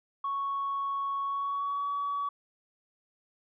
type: tone with pitch glide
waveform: sine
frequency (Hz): 1108.7 to 1135.3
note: C#6 to C#6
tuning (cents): 0 to +41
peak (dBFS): -28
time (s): 0.24-2.29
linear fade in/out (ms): 5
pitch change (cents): +41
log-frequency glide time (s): 1.23-1.88
effects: tanh soft clip ceiling -25 dBFS